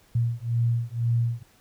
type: beating tone pair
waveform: sine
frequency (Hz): 116.54 / 118.54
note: A#2 / A#2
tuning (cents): 0 / +29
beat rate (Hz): 2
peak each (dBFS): -25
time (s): 0.15-1.43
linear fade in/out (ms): 5
effects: pink hiss -59 dBFS RMS until 1.6 s